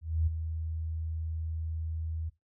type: tone with ADSR envelope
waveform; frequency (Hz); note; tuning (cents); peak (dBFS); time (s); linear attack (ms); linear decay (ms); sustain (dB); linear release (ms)
sine; 80.4; E2; -43; -23; 0.01-2.3; 260; 13; -9; 18
effects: noise-tail reverb RT60 0.2 s tail -19 dB re dry